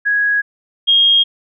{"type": "tone pair in turn", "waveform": "sine", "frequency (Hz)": [1661.2, 3248], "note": ["G#6", "G#7"], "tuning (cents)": [0, -39], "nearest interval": "octave", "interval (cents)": 1161, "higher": "second", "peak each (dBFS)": [-12, -8], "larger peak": "second", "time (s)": [[0.05, 0.42], [0.87, 1.24]], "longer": "neither", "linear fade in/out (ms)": 20, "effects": []}